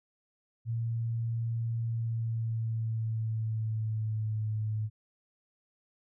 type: tone with pitch glide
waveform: sine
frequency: 115.2 to 108.11 Hz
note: A#2 to A2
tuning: -20 to -30 cents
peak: -29 dBFS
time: 0.65-4.9 s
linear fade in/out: 50 ms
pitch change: -110 cents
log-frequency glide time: 1.81-4.46 s
effects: none